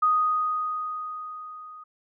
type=tone with level ramp; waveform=sine; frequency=1244.5 Hz; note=D#6; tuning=in tune; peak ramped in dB=-17 to -41 dBFS; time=0.02-1.84 s; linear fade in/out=10 ms; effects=none